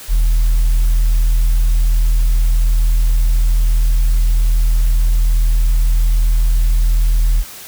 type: tone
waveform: sine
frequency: 40.59 Hz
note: E1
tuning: 26 cents flat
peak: -7 dBFS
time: 0.08-7.44 s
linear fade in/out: 50 ms
effects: tanh soft clip ceiling -8 dBFS + white hiss -34 dBFS RMS until 7.67 s